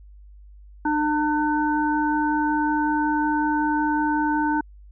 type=harmonic tone; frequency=300.9 Hz; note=D4; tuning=42 cents sharp; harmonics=1 / 3 / 5; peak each=-22 / -23 / -28 dBFS; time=0.85-4.61 s; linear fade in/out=5 ms; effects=added 50 Hz sine -43 dBFS peak until 4.91 s